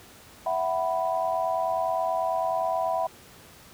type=chord; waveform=sine; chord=E suspended second; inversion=none; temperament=equal with one note detuned; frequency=659.3 / 748.6 / 987.8 Hz; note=E5 / F#5 / B5; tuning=0 / +20 / 0 cents; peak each=-27 / -28 / -30 dBFS; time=0.46-3.07 s; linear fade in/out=5 ms; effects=pink hiss -50 dBFS RMS until 3.73 s + high-pass 60 Hz 12 dB/octave